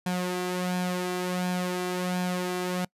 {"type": "tone with flanger", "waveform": "sawtooth", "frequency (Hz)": 180.8, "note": "F#3", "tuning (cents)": -40, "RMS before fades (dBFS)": -29, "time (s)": [0.06, 2.85], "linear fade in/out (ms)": 5, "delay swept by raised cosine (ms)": [1.2, 2.6], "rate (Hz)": 1.4, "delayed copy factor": 0.55, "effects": ["noise-tail reverb RT60 0.1 s tail -25 dB re dry", "resampled to 32000 Hz"]}